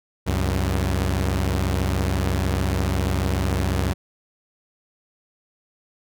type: tone pair together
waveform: sawtooth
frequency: 67.78 / 94.1 Hz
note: C#2 / F#2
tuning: -38 / +30 cents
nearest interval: tritone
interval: 568 cents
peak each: -19 dBFS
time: 0.26-3.94 s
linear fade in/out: 20 ms
effects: none

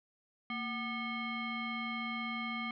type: tone with frequency modulation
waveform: sine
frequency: 1207 Hz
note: D6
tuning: 47 cents sharp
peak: -35 dBFS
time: 0.5-2.71 s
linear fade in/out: 2 ms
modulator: 978 Hz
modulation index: 1.6
effects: none

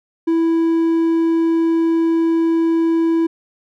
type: tone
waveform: triangle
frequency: 329.6 Hz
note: E4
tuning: in tune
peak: -11 dBFS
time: 0.27-3.27 s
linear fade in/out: 10 ms
effects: none

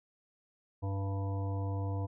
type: harmonic tone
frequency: 98 Hz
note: G2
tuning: in tune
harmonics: 1 / 3 / 5 / 7 / 9 / 10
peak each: -32 / -43 / -45 / -47 / -50 / -49 dBFS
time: 0.82-2.07 s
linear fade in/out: 20 ms
effects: none

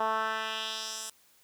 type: tone with band-pass filter sweep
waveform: 10% pulse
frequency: 220 Hz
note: A3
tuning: in tune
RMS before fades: -33 dBFS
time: 0-1.1 s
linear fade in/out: 5 ms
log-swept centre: 900 to 8400 Hz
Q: 1.8
effects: white hiss -63 dBFS RMS until 1.43 s

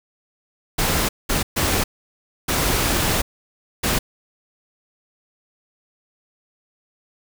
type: noise bursts at uneven times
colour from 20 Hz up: pink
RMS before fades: -20 dBFS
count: 5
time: 0.78-1.09 / 1.29-1.43 / 1.56-1.84 / 2.48-3.22 / 3.83-3.99 s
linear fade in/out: 10 ms
effects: none

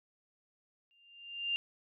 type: tone with exponential growth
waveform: sine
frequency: 2794 Hz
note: F7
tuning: in tune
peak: -28 dBFS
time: 0.91-1.56 s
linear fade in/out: 0 ms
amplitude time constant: 140 ms
effects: none

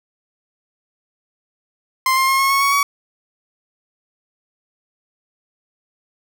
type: tone with pitch steps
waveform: 30% pulse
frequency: 1046.5 / 1059.9 / 1073.4 / 1087.2 / 1101.1 / 1115.2 / 1129.4 Hz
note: C6 / C6 / C6 / C#6 / C#6 / C#6 / C#6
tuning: 0 / +22 / +44 / -34 / -12 / +10 / +32 cents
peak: -11 dBFS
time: 2.06-2.83 s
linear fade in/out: 2 ms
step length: 110 ms
effects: none

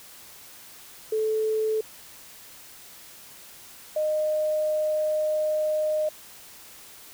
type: tone pair in turn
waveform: sine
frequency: 436.1 / 614.7 Hz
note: A4 / D#5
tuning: -15 / -21 cents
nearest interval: tritone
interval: 594 cents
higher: second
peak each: -22 dBFS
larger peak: neither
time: 1.12-1.81 / 3.96-6.09 s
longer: second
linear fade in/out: 5 ms
effects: white hiss -47 dBFS RMS until 7.13 s

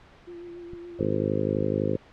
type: tone with vibrato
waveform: sine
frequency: 346.5 Hz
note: F4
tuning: 14 cents flat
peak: -38 dBFS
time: 0.27-1.26 s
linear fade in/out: 10 ms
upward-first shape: sine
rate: 7.1 Hz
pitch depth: 24 cents each way
type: clicks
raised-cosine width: 5 ms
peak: -29 dBFS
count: 4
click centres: 0.734 / 1.035 / 1.554 / 1.621 s
type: harmonic tone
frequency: 51.91 Hz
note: G#1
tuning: in tune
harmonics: 2 / 3 / 4 / 5 / 6 / 7 / 8 / 9 / 10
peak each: -32 / -32 / -32 / -32 / -32 / -32 / -32 / -32 / -32 dBFS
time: 0.99-1.97 s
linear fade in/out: 5 ms
effects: pink hiss -53 dBFS RMS until 2.12 s + low-pass 3000 Hz 12 dB/octave

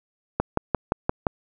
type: click train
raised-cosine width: 1 ms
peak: -6 dBFS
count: 6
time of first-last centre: 0.4-1.268 s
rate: 5.76 Hz
effects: none

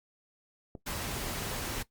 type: clicks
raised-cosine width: 2 ms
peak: -28 dBFS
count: 5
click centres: 0.752 / 1.088 / 1.168 / 1.281 / 1.421 s
type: noise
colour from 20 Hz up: pink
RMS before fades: -36 dBFS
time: 0.86-1.83 s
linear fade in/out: 10 ms
effects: noise-tail reverb RT60 0.1 s tail -17 dB re dry + Opus 48 kbps

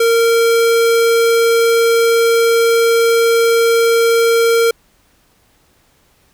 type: tone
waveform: square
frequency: 461.4 Hz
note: A#4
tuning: 18 cents flat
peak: -10 dBFS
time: 0-4.71 s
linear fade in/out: 5 ms
effects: pink hiss -55 dBFS RMS until 6.33 s

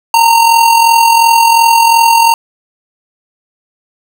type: tone with amplitude modulation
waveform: square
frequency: 920 Hz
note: A#5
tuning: 23 cents flat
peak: -3 dBFS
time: 0.14-2.34 s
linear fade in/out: 2 ms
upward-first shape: sine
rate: 42.8 Hz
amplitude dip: 50%
effects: none

